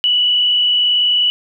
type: tone with frequency modulation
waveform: sine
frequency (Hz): 2951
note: F#7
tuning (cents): -5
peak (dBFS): -11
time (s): 0.04-1.3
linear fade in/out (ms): 0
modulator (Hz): 40.8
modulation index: 1.2
effects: none